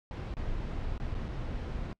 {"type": "noise with dropouts", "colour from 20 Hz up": "brown", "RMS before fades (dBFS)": -35, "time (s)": [0.11, 1.93], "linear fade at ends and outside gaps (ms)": 1, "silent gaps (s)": [[0.34, 0.368], [0.979, 0.999], [1.145, 1.149], [1.283, 1.287]], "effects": ["noise-tail reverb RT60 0.1 s tail -26 dB re dry", "low-pass 4000 Hz 12 dB/octave"]}